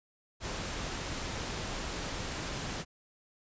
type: noise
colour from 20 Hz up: pink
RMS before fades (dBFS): -37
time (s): 0.4-2.85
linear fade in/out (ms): 50
effects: resampled to 16000 Hz